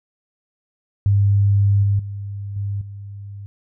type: tone with level steps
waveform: sine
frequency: 100.4 Hz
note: G2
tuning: 42 cents sharp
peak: -12 / -14 / -26 / -21 / -31 dBFS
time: 1.06-3.46 s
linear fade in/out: 0 ms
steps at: 1.83 / 1.99 / 2.56 / 2.81 s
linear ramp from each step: 5 ms
effects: none